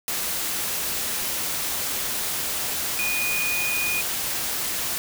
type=tone in noise; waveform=sine; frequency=2465 Hz; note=D#7; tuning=17 cents flat; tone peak=-24 dBFS; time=2.99-4.01 s; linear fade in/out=0 ms; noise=white; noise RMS=-27 dBFS; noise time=0.08-4.98 s; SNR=0 dB; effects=none